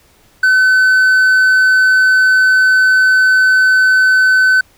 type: tone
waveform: triangle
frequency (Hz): 1517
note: F#6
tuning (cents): +43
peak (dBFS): -5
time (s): 0.43-4.61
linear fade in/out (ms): 5
effects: pink hiss -50 dBFS RMS until 4.77 s